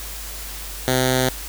5% pulse tone with notch filter, 128.5 Hz, C3, 31 cents flat, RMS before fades -19 dBFS, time 0.88-1.29 s, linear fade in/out 0 ms, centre 1100 Hz, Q 1.2, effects added 50 Hz sine -34 dBFS peak until 1.48 s + white hiss -34 dBFS RMS until 1.48 s

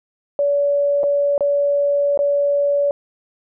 sine tone with dropouts, 571 Hz, D5, 49 cents flat, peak -14 dBFS, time 0.39-2.91 s, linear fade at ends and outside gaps 1 ms, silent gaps 1.033-1.038 / 1.379-1.407 / 2.175-2.19 s, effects none

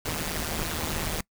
pink noise with amplitude modulation, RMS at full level -27 dBFS, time 0.05-1.21 s, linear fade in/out 5 ms, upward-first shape sine, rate 157 Hz, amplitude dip 80%, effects noise-tail reverb RT60 0.1 s tail -24 dB re dry

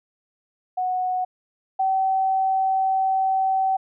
sine tone pair in turn, 737 / 765.5 Hz, F#5 / G5, -7 / -41 cents, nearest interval minor second, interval 66 cents, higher second, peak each -21 / -18 dBFS, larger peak second, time 0.77-1.25 / 1.79-3.77 s, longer second, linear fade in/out 10 ms, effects none

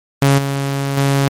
sawtooth tone with level steps, 138.59 Hz, C#3, in tune, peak -5 / -13 / -8 dBFS, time 0.22-1.28 s, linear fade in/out 2 ms, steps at 0.38 / 0.97 s, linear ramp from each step 5 ms, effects MP3 64 kbps

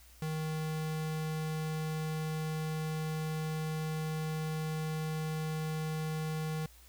square tone, 156.7 Hz, D#3, 13 cents sharp, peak -34 dBFS, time 0.22-6.66 s, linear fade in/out 2 ms, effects added 60 Hz sine -57 dBFS peak until 6.88 s + white hiss -60 dBFS RMS until 6.88 s

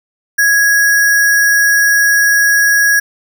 sine tone with sample-and-hold, 1661.2 Hz, G#6, in tune, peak -7 dBFS, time 0.38-3 s, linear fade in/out 10 ms, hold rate 7350 Hz, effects none

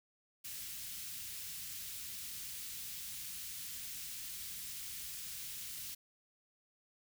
white band-stop noise, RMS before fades -45 dBFS, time 0.44-5.95 s, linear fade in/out 10 ms, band 160 to 2400 Hz, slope 12 dB/octave, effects none

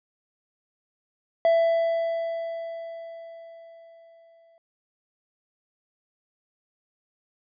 triangle tone with exponential decay, 665 Hz, E5, 15 cents sharp, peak -14 dBFS, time 1.45-4.58 s, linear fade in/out 1 ms, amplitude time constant 680 ms, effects resampled to 11025 Hz

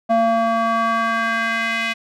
square tone with band-pass filter sweep, 227.6 Hz, A#3, 41 cents flat, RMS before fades -19 dBFS, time 0.09-1.94 s, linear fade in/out 20 ms, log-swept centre 680 to 2400 Hz, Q 2.4, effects none

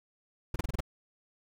brown noise bursts, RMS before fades -30 dBFS, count 6, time 0.54-0.805 s, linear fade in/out 5 ms, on 20 ms, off 29 ms, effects none

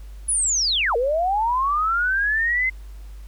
sine linear two-way sweep, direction down then up, 10330 to 451.8 to 2081 Hz, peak -18 dBFS, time 0.28-2.7 s, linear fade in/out 10 ms, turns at 0.96 s, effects added 50 Hz sine -35 dBFS peak until 3.27 s + pink hiss -55 dBFS RMS until 3.27 s

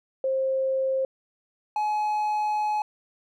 sine / triangle tone pair in turn, 530 / 846.4 Hz, C5 / G#5, +22 / +33 cents, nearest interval minor sixth, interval 811 cents, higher second, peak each -22 / -21 dBFS, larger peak second, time 0.24-1.05 / 1.76-2.82 s, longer second, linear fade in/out 2 ms, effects none

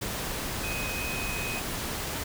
sine tone in noise, 2515 Hz, D#7, 18 cents sharp, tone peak -34 dBFS, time 0.63-1.6 s, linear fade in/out 10 ms, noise pink, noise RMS -33 dBFS, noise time 0.01-2.24 s, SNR -4 dB, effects none

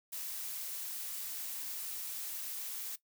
blue noise, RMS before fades -41 dBFS, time 0.12-2.96 s, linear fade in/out 10 ms, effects noise-tail reverb RT60 0.1 s tail -17 dB re dry

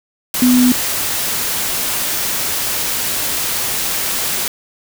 sine tone in noise, 249.4 Hz, B3, 17 cents sharp, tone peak -8 dBFS, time 0.42-0.72 s, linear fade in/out 2 ms, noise white, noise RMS -19 dBFS, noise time 0.34-4.48 s, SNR +8 dB, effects none

